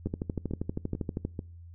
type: two click trains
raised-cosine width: 3 ms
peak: -18 / -21 dBFS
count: 16 / 4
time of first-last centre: 0.06-1.25 / 0.07-1.392 s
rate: 12.6 / 2.27 Hz
effects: noise-tail reverb RT60 0.5 s tail -24 dB re dry + added 85 Hz sine -45 dBFS peak until 1.74 s